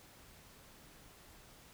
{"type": "silence", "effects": ["pink hiss -59 dBFS RMS until 1.73 s"]}